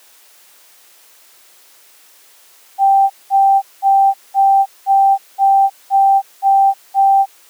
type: tone bursts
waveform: sine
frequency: 784 Hz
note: G5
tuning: in tune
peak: -7 dBFS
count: 9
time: 2.78-7.26 s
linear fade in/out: 50 ms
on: 320 ms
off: 200 ms
effects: white hiss -47 dBFS RMS until 7.49 s + high-pass 400 Hz 12 dB/octave